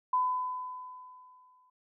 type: tone with exponential decay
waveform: sine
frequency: 1007 Hz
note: B5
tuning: 33 cents sharp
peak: -23 dBFS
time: 0.13-1.7 s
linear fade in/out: 5 ms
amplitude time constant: 340 ms
effects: none